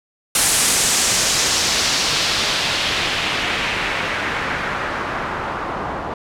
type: noise with low-pass filter sweep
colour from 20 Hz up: white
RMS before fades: -20 dBFS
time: 0.35-6.14 s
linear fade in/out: 2 ms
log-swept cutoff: 9900 to 900 Hz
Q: 1.4
effects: none